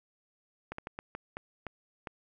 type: slowing click train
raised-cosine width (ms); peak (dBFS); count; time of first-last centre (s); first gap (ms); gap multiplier
0.5; -23; 8; 0.72-2.072; 64; 1.36
effects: none